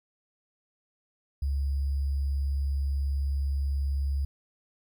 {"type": "tone with sample-and-hold", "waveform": "sine", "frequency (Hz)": 69.3, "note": "C#2", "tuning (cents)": 0, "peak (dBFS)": -25, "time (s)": [1.42, 4.25], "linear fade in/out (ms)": 5, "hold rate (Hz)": 4900, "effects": []}